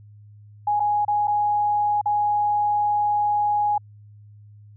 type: tone with dropouts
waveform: sine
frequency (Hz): 830.6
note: G#5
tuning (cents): 0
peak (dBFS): -18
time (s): 0.67-3.78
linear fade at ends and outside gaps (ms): 5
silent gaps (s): 0.797-0.802 / 1.05-1.08 / 1.273-1.279 / 2.014-2.057
effects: added 104 Hz sine -44 dBFS peak until 4.76 s